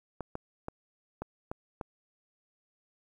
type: clicks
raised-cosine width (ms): 1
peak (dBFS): -22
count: 6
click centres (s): 0.207 / 0.354 / 0.684 / 1.22 / 1.515 / 1.812
effects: 10-bit